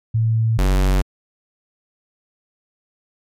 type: tone pair in turn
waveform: sine / square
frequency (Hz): 112.3 / 47.22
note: A2 / F#1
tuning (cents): +36 / +36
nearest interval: octave + minor third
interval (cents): 1500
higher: first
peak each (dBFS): -14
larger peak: neither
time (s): 0.14-0.58 / 0.58-1.02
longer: neither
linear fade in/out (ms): 10
effects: MP3 96 kbps